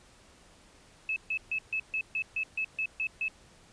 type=tone bursts; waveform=sine; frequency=2599 Hz; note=E7; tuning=25 cents flat; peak=-28 dBFS; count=11; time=1.09-3.282 s; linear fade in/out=2 ms; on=72 ms; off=140 ms; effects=pink hiss -58 dBFS RMS until 3.72 s + resampled to 22050 Hz